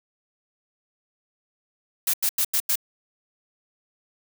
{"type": "noise bursts", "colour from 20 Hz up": "blue", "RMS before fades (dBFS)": -22, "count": 5, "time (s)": [2.07, 2.757], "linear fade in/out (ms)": 5, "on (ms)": 67, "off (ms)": 88, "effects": []}